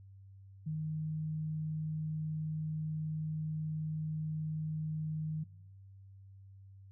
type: tone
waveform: sine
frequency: 155.56 Hz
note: D#3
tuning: in tune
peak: -34 dBFS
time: 0.66-5.44 s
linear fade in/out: 10 ms
effects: noise-tail reverb RT60 0.8 s tail -20 dB re dry + added 97 Hz sine -52 dBFS peak until 6.91 s